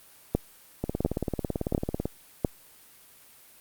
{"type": "two click trains", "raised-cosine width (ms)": 2, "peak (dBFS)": [-14, -9], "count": [23, 4], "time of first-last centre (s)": [[0.84, 2.055], [0.35, 2.448]], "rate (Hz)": [18.1, 1.43], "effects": ["white hiss -54 dBFS RMS until 3.6 s", "Opus 32 kbps"]}